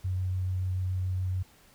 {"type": "tone with vibrato", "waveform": "sine", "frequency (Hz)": 92.5, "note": "F#2", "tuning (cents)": 0, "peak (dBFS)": -27, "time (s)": [0.04, 1.43], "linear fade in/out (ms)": 10, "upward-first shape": "sine", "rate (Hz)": 7, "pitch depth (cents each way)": 8, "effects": ["pink hiss -59 dBFS RMS until 1.74 s"]}